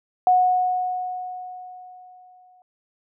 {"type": "tone with exponential decay", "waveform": "sine", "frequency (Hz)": 732, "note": "F#5", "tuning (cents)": -19, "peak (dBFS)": -12, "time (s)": [0.27, 2.62], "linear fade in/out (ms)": 1, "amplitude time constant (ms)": 510, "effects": []}